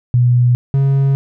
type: tone pair in turn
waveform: sine / triangle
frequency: 122.5 / 137.26 Hz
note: B2 / C#3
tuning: -14 / -17 cents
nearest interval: major second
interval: 197 cents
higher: second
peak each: -8 dBFS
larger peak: neither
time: 0.14-0.55 / 0.74-1.15 s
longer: neither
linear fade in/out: 0 ms
effects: none